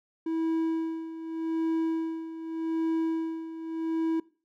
triangle tone with tremolo, 325.1 Hz, E4, 24 cents flat, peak -22 dBFS, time 0.26-4.2 s, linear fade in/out 5 ms, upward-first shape sine, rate 0.84 Hz, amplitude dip 75%, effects noise-tail reverb RT60 0.4 s tail -22 dB re dry

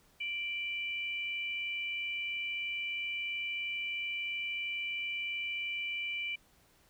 sine tone pair together, 2349 / 2968 Hz, D7 / F#7, 0 / +5 cents, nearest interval major third, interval 405 cents, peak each -35 / -40 dBFS, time 0.2-6.36 s, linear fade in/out 10 ms, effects pink hiss -66 dBFS RMS until 6.89 s

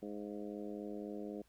harmonic tone with a mistuned harmonic, 103.83 Hz, G#2, in tune, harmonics 2 / 3 / 4 / 5 / 6 / 7, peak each -46 / -46 / -47 / -50 / -54 / -58 dBFS, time 0.02-1.42 s, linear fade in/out 5 ms, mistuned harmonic 7, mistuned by -39 cents, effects added 52 Hz sine -70 dBFS peak until 1.48 s + pink hiss -73 dBFS RMS until 1.48 s

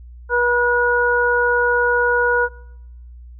harmonic tone, 484.1 Hz, B4, 35 cents flat, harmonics 1 / 2 / 3, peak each -18 / -21 / -17 dBFS, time 0.29-2.49 s, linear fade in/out 50 ms, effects noise-tail reverb RT60 0.9 s tail -25 dB re dry + added 60 Hz sine -36 dBFS peak until 3.39 s

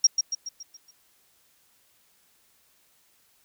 sine tone with echo, 5610 Hz, F8, 7 cents sharp, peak -13 dBFS, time 0.04-0.07 s, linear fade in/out 5 ms, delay 140 ms, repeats 6, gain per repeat -6 dB, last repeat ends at 0.91 s, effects white hiss -64 dBFS RMS until 3.44 s

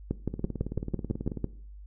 two click trains, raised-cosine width 3 ms, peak -15 / -21 dBFS, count 9 / 20, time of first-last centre 0.11-1.443 / 0.34-1.373 s, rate 6 / 18.4 Hz, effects noise-tail reverb RT60 0.5 s tail -18 dB re dry + added 50 Hz sine -43 dBFS peak until 1.86 s

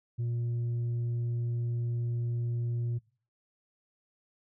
sine tone, 118.7 Hz, A#2, 32 cents sharp, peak -26 dBFS, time 0.18-2.99 s, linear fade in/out 20 ms, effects noise-tail reverb RT60 0.4 s tail -23 dB re dry + tanh soft clip ceiling -28 dBFS

